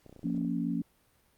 clicks, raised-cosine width 2 ms, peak -37 dBFS, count 12, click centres 0.063 / 0.095 / 0.127 / 0.163 / 0.193 / 0.232 / 0.269 / 0.301 / 0.348 / 0.379 / 0.415 / 0.448 s
sine chord, Bb minor, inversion second, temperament just, 174.81 / 233.1 / 279.7 Hz, F3 / Bb3 / Db4, +2 / 0 / +16 cents, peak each -33 dBFS, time 0.24-0.82 s, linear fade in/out 5 ms
effects pink hiss -68 dBFS RMS until 1.37 s + Opus 48 kbps

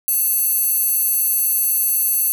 square tone with high-pass filter, 892 Hz, A5, 23 cents sharp, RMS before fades -18 dBFS, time 0.08-2.32 s, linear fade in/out 0 ms, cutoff 11000 Hz, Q 4.4, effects none

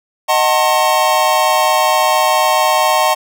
square chord, D# diminished seventh, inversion none, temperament just, 622.3 / 746.7 / 896 / 1075.3 Hz, D#5 / F#5 / A5 / C6, 0 / +16 / +31 / +47 cents, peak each -17 dBFS, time 0.28-3.15 s, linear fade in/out 20 ms, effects none

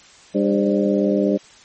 harmonic tone with a mistuned harmonic, 99.9 Hz, G2, 33 cents sharp, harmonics 2 / 3 / 4 / 5 / 6, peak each -19 / -21 / -22 / -23 / -24 dBFS, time 0.34-1.38 s, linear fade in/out 20 ms, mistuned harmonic 5, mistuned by +79 cents, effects white hiss -47 dBFS RMS until 1.64 s + MP3 32 kbps

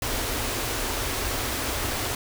pink band-stop noise, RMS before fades -28 dBFS, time 0.02-2.15 s, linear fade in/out 2 ms, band 130 to 220 Hz, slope 96 dB/octave, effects none

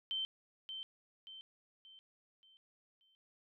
sine tone with echo, 3104 Hz, G7, 18 cents flat, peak -35 dBFS, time 0.11-0.25 s, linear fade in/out 0 ms, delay 580 ms, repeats 5, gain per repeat -7 dB, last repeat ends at 3.15 s, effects none

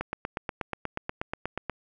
click train, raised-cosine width 0.5 ms, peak -15 dBFS, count 15, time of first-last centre 0.01-1.697 s, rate 8.3 Hz, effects none

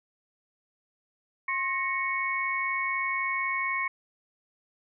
sine tone cluster, 1068 / 1871 / 2214 Hz, C6 / A#6 / C#7, +35 / +6 / -3 cents, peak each -31 / -34 / -29 dBFS, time 1.48-3.88 s, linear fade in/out 5 ms, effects none

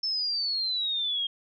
sine exponential sweep, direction down, 5320 to 3222 Hz, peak -26 dBFS, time 0.03-1.27 s, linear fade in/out 5 ms, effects none

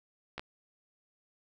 clicks, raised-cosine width 0.3 ms, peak -22 dBFS, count 2, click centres 0.38 / 0.395 s, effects none

